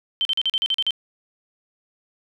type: tone bursts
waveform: sine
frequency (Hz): 3108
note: G7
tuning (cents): -16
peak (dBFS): -18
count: 9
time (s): 0.21-0.907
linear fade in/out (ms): 0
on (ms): 41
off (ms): 41
effects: none